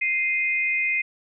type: tone pair together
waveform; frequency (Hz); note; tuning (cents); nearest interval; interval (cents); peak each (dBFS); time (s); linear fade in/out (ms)
sine; 2094 / 2489; C7 / D#7; +1 / 0; minor third; 299; -23 / -24; 0.01-1.02; 10
effects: none